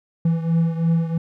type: beating tone pair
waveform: triangle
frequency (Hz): 164.81 / 167.81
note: E3 / E3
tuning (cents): 0 / +31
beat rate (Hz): 3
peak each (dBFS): -16 / -21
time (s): 0.25-1.18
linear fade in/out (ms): 5
effects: none